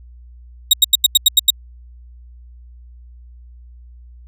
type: tone bursts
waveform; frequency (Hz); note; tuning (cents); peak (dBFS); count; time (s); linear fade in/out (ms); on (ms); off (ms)
sawtooth; 3775; A#7; +21; -3; 8; 0.71-1.504; 5; 24; 86
effects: added 60 Hz sine -38 dBFS peak until 4.27 s